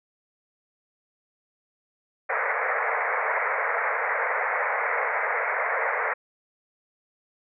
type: band-pass noise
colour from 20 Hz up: white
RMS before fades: -26 dBFS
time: 2.29-6.14 s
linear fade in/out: 10 ms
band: 440 to 2200 Hz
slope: 96 dB/octave
effects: none